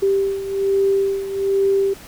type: beating tone pair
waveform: sine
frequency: 392 / 393.2 Hz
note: G4 / G4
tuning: 0 / +5 cents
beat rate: 1.2 Hz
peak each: -17 / -22 dBFS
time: 0.02-1.94 s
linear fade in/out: 10 ms
effects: pink hiss -41 dBFS RMS until 2.07 s